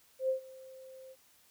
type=tone with ADSR envelope; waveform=sine; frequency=524 Hz; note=C5; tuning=2 cents sharp; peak=-26 dBFS; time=0.19-1.16 s; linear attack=100 ms; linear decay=110 ms; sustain=-22 dB; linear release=46 ms; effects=white hiss -65 dBFS RMS until 1.5 s